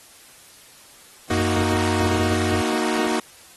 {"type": "chord", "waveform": "sawtooth", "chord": "D# minor", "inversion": "second", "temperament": "equal", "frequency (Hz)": [233.1, 311.1, 370], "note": ["A#3", "D#4", "F#4"], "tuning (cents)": [0, 0, 0], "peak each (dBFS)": -21, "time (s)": [1.3, 3.2], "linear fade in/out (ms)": 5}
{"type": "tone", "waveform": "sine", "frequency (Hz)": 92.5, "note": "F#2", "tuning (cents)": 0, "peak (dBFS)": -24, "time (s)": [1.31, 2.62], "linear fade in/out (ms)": 10}
{"effects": ["white hiss -48 dBFS RMS until 3.56 s", "AAC 32 kbps"]}